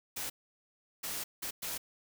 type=noise bursts at uneven times; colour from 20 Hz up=white; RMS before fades=-38 dBFS; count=4; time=0.16-0.3 / 1.03-1.24 / 1.42-1.51 / 1.62-1.78 s; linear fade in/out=10 ms; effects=none